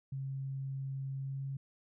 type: tone with pitch glide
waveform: sine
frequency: 135.3 to 136.48 Hz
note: C#3 to C#3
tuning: -42 to -27 cents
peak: -36 dBFS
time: 0.12-1.57 s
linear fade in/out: 5 ms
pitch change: +15 cents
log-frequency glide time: 1.17-1.46 s
effects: none